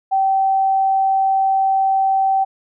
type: tone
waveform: sine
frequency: 773 Hz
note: G5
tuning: 24 cents flat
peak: -13 dBFS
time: 0.11-2.45 s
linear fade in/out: 20 ms
effects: none